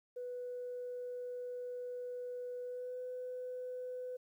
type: tone with pitch glide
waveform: sine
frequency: 493.9 to 502.2 Hz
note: B4 to B4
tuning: 0 to +29 cents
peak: -39 dBFS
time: 0.16-4.17 s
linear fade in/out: 10 ms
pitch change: +29 cents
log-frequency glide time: 2.63-3 s
effects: tanh soft clip ceiling -35 dBFS + 12-bit